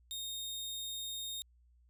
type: tone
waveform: sawtooth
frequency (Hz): 3700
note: A#7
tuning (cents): -14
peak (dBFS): -36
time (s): 0.11-1.42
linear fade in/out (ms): 0
effects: added 60 Hz sine -63 dBFS peak until 1.89 s